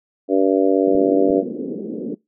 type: harmonic tone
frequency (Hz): 96.3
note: G2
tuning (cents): -30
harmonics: 3 / 4 / 5 / 6 / 7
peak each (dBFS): -17 / -19 / -19 / -22 / -25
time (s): 0.28-1.44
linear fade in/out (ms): 50
type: band-pass noise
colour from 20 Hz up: pink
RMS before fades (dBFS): -27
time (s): 0.87-2.15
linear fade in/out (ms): 5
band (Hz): 190 to 470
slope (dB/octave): 48
type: clicks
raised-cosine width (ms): 5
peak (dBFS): -25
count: 2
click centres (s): 0.951 / 1.303
effects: noise-tail reverb RT60 0.2 s tail -24 dB re dry